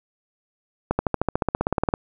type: accelerating click train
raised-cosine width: 1 ms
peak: -6 dBFS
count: 17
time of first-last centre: 0.91-1.939 s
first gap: 80 ms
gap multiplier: 0.97
effects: none